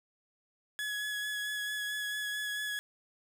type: tone with vibrato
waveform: 30% pulse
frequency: 1688 Hz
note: G#6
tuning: 28 cents sharp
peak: -31 dBFS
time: 0.79-2.79 s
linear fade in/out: 0 ms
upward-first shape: sine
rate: 4.5 Hz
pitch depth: 16 cents each way
effects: none